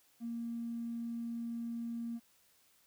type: tone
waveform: triangle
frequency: 233.1 Hz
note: A#3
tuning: in tune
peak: -33 dBFS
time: 0.2-2.2 s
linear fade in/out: 50 ms
effects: tanh soft clip ceiling -35 dBFS + white hiss -69 dBFS RMS until 2.86 s

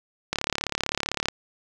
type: click train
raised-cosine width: 0.2 ms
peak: -7 dBFS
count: 35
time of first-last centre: 0.33-1.285 s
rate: 35.6 Hz
effects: none

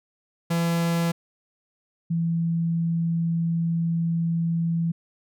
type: tone pair in turn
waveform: 45% pulse / sine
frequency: 168.5 / 166.85 Hz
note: E3 / E3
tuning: +38 / +21 cents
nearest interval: unison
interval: 17 cents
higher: first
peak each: -21 dBFS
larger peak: neither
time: 0.5-1.12 / 2.1-4.92 s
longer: second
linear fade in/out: 10 ms
effects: none

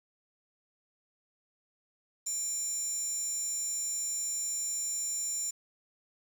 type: tone with high-pass filter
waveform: square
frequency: 792 Hz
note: G5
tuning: 18 cents sharp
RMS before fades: -34 dBFS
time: 2.26-5.51 s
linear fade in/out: 10 ms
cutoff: 7100 Hz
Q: 9.4
effects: 9-bit

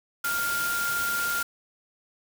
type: tone in noise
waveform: sine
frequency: 1400 Hz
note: F6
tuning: 4 cents sharp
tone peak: -26 dBFS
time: 0.24-1.43 s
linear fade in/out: 5 ms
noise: white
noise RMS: -32 dBFS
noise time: 0.24-1.43 s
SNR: +3 dB
effects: none

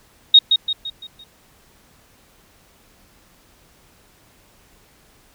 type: tone with echo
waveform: sine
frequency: 3738 Hz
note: A#7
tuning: 4 cents sharp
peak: -4 dBFS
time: 0.34-0.39 s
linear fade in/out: 5 ms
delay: 170 ms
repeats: 5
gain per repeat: -7 dB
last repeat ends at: 1.24 s
effects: pink hiss -54 dBFS RMS until 5.34 s

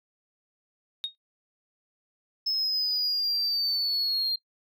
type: tone with exponential decay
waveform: sine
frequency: 3728 Hz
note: A#7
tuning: 1 cent flat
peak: -22 dBFS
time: 1.04-1.15 s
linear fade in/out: 0 ms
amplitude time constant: 22 ms
type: linear sweep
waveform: sine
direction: down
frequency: 5210 to 4186 Hz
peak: -22 dBFS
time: 2.46-4.36 s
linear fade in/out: 10 ms
effects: noise-tail reverb RT60 0.1 s tail -20 dB re dry + tanh soft clip ceiling -23 dBFS

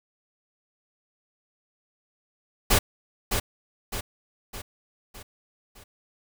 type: noise with echo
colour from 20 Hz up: pink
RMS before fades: -19 dBFS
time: 2.7-2.79 s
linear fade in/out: 10 ms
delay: 610 ms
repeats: 5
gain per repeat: -6 dB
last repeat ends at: 5.84 s
effects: none

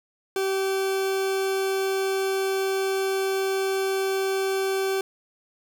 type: tone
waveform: 40% pulse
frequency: 385.9 Hz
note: G4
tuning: 27 cents flat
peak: -22 dBFS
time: 0.36-5.01 s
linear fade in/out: 2 ms
effects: none

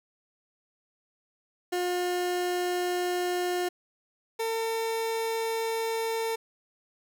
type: tone pair in turn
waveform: 30% pulse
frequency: 357.4 / 451.9 Hz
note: F4 / A4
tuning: +40 / +46 cents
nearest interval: major third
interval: 406 cents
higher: second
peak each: -24 / -25 dBFS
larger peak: first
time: 1.72-3.69 / 4.39-6.36 s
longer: neither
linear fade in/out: 10 ms
effects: none

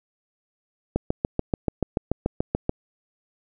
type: click train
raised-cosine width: 2 ms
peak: -8 dBFS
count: 13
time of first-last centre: 0.96-2.694 s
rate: 6.92 Hz
effects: none

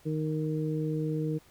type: harmonic tone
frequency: 155.3 Hz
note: D#3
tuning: 3 cents flat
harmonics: 1 / 2 / 3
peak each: -30 / -33 / -35 dBFS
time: 0.05-1.39 s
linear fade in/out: 20 ms
effects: pink hiss -60 dBFS RMS until 1.5 s

